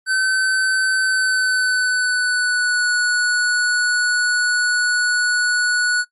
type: tone with pitch glide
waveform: square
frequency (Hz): 1531 to 1469.5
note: G6 to F#6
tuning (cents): -41 to -12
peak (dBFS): -16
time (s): 0.06-6.05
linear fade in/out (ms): 50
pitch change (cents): -71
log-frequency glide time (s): 1.02-2.91
effects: noise-tail reverb RT60 0.1 s tail -18 dB re dry + MP3 48 kbps